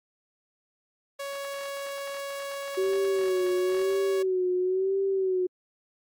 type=tone; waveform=sawtooth; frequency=558 Hz; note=C#5; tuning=11 cents sharp; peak=-29 dBFS; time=1.19-4.23 s; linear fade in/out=10 ms
type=tone with vibrato; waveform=sine; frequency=376.5 Hz; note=F#4; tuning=30 cents sharp; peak=-23 dBFS; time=2.77-5.47 s; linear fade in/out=10 ms; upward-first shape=sine; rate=1 Hz; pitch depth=64 cents each way
effects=AAC 64 kbps